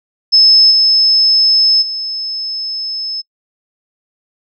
sine tone with level steps, 5220 Hz, E8, 18 cents flat, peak -4 / -7 / -18 dBFS, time 0.32-3.22 s, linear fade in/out 20 ms, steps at 0.7 / 1.81 s, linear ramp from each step 20 ms, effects noise-tail reverb RT60 0.1 s tail -22 dB re dry

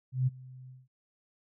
sine tone with ADSR envelope, 128.7 Hz, C3, 28 cents flat, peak -22 dBFS, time 0.12-0.88 s, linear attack 150 ms, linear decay 24 ms, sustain -23 dB, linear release 190 ms, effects none

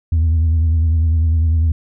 sine tone with vibrato, 80.9 Hz, E2, 32 cents flat, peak -9 dBFS, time 0.12-1.72 s, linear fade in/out 5 ms, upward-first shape triangle, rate 10 Hz, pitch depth 74 cents each way, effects tanh soft clip ceiling -10 dBFS

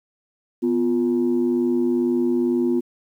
sine tone pair together, 248.2 / 350.3 Hz, B3 / F4, +9 / +5 cents, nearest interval tritone, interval 596 cents, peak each -19 dBFS, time 0.62-2.81 s, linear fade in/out 20 ms, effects tanh soft clip ceiling -12 dBFS + 9-bit

